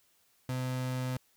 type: tone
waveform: 35% pulse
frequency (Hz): 127.9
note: C3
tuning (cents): -39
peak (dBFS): -30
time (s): 0.49-1.17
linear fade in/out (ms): 2
effects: white hiss -69 dBFS RMS until 1.36 s